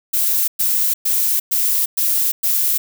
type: noise bursts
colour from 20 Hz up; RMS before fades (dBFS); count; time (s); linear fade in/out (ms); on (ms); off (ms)
violet; -17; 6; 0.13-2.78; 10; 350; 110
effects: none